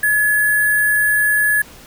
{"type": "tone with sample-and-hold", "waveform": "sine", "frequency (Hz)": 1700, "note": "G#6", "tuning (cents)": 40, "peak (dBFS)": -12, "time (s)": [0.03, 1.62], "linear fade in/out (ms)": 5, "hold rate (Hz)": 11025, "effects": ["pink hiss -41 dBFS RMS until 1.86 s"]}